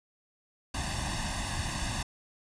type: noise with comb filter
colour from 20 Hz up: pink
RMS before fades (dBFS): -33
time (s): 0.74-2.03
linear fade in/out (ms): 5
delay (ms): 1.1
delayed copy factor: +1
effects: resampled to 22050 Hz